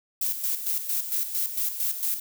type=noise with tremolo; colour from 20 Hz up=violet; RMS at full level=-26 dBFS; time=0.21-2.2 s; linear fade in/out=5 ms; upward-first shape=square; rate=4.4 Hz; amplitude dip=60%; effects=none